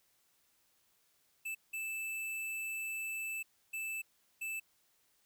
square tone bursts at uneven times, 2637 Hz, E7, in tune, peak -38 dBFS, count 4, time 1.45-1.55 / 1.73-3.43 / 3.73-4.02 / 4.41-4.6 s, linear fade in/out 10 ms, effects white hiss -73 dBFS RMS until 5.25 s

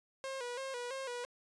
sawtooth tone with vibrato, 510 Hz, C5, 44 cents flat, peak -35 dBFS, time 0.24-1.25 s, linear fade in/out 0 ms, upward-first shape square, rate 3 Hz, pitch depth 83 cents each way, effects resampled to 22050 Hz

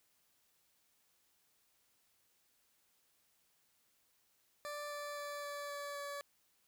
20% pulse tone with pitch steps, 587.3 / 583.9 / 580.6 / 577.2 / 573.9 / 570.6 Hz, D5 / D5 / D5 / D5 / D5 / C#5, 0 / -10 / -20 / -30 / -40 / +50 cents, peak -37 dBFS, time 4.65-6.21 s, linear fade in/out 0 ms, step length 260 ms, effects white hiss -75 dBFS RMS until 6.67 s

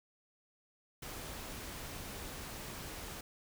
pink noise, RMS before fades -45 dBFS, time 1.02-3.21 s, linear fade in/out 5 ms, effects none

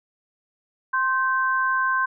sine tone pair together, 1051 / 1549.7 Hz, C6 / G6, +7 / -20 cents, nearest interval perfect fifth, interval 673 cents, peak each -22 dBFS, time 0.93-2.06 s, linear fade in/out 10 ms, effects none

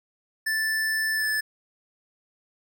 square tone with pitch glide, 1760 to 1741.8 Hz, A6 to A6, 0 to -18 cents, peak -24 dBFS, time 0.46-1.41 s, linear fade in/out 10 ms, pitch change -18 cents, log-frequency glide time 1.13-1.27 s, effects none

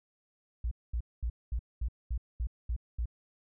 sine tone bursts, 58.27 Hz, A#1, in tune, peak -29 dBFS, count 9, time 0.64-3.057 s, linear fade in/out 5 ms, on 73 ms, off 220 ms, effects none

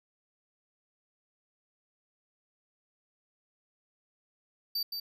square tone with echo, 4635 Hz, D8, 24 cents flat, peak -30 dBFS, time 4.75-4.83 s, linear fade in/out 5 ms, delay 170 ms, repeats 1, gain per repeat -5 dB, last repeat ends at 5 s, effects none

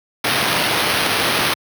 white noise with sample-and-hold, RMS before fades -18 dBFS, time 0.24-1.54 s, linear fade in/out 5 ms, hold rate 7350 Hz, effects high-pass 100 Hz 12 dB/octave

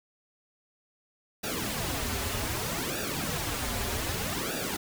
pink noise with flanger, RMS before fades -32 dBFS, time 1.43-4.77 s, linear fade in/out 10 ms, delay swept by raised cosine 0.94 to 6.44 ms, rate 0.64 Hz, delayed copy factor -0.9, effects none

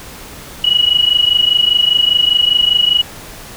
sine tone pair together, 2905 / 2930 Hz, F#7 / F#7, -32 / -18 cents, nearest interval unison, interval 14 cents, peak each -12 / -12 dBFS, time 0.64-3.02 s, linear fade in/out 5 ms, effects pink hiss -33 dBFS RMS until 3.56 s

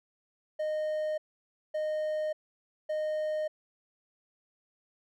triangle tone bursts, 616 Hz, D#5, 17 cents flat, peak -27 dBFS, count 3, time 0.59-3.48 s, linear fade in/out 10 ms, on 590 ms, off 560 ms, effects none

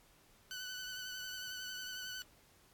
15% pulse tone with vibrato, 1500 Hz, F#6, 23 cents sharp, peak -36 dBFS, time 0.51-2.22 s, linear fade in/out 0 ms, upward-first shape triangle, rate 11 Hz, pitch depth 32 cents each way, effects pink hiss -66 dBFS RMS until 2.73 s + AAC 64 kbps

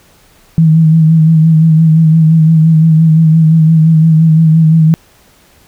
sine tone with vibrato, 160 Hz, D#3, 49 cents sharp, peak -3 dBFS, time 0.58-4.94 s, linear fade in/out 0 ms, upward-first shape sine, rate 5.8 Hz, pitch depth 39 cents each way, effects pink hiss -46 dBFS RMS until 5.67 s

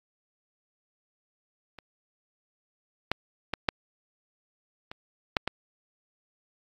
clicks, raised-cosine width 0.3 ms, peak -28 / -9 / -12 / -6 / -23 / -6 / -12 dBFS, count 7, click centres 1.787 / 3.116 / 3.537 / 3.688 / 4.915 / 5.368 / 5.476 s, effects AAC 48 kbps

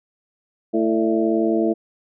harmonic tone with a mistuned harmonic, 111.3 Hz, A2, 20 cents sharp, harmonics 2 / 3 / 4 / 5 / 6, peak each -23 / -19 / -24 / -29 / -25 dBFS, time 0.73-1.74 s, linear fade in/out 20 ms, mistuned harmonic 5, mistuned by +100 cents, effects none

